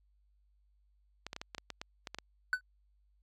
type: clicks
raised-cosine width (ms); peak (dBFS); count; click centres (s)
0.2; -23; 11; 1.266 / 1.331 / 1.364 / 1.415 / 1.548 / 1.582 / 1.703 / 1.815 / 2.072 / 2.146 / 2.186
type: tone with exponential decay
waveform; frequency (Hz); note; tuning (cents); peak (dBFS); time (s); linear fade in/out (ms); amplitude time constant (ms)
triangle; 1500; F#6; +23; -22; 2.53-2.61; 1; 17
effects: added 50 Hz sine -67 dBFS peak until 3.22 s + AAC 64 kbps